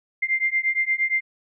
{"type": "beating tone pair", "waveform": "sine", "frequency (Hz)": [2093, 2101.6], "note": ["C7", "C7"], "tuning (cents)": [0, 7], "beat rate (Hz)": 8.6, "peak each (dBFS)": -23, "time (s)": [0.22, 1.21], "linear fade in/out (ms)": 10, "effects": []}